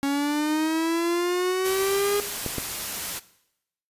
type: linear sweep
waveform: 45% pulse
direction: up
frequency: 276.5 to 410.7 Hz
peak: -22 dBFS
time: 0.03-2.2 s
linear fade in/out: 0 ms
type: noise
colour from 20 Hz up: white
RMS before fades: -31 dBFS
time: 1.64-3.2 s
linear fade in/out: 20 ms
type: clicks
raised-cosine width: 2 ms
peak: -15 dBFS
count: 2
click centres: 2.463 / 2.583 s
effects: noise-tail reverb RT60 0.8 s tail -18 dB re dry + resampled to 32000 Hz